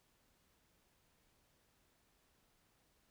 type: silence
effects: pink hiss -75 dBFS RMS until 3.1 s